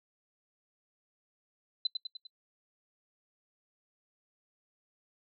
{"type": "tone with echo", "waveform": "sine", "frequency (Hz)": 4033, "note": "B7", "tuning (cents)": 36, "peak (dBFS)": -25, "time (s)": [1.85, 1.87], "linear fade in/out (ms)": 5, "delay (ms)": 100, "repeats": 4, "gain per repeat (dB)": -5, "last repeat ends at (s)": 2.27, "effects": ["noise-tail reverb RT60 0.1 s tail -26 dB re dry"]}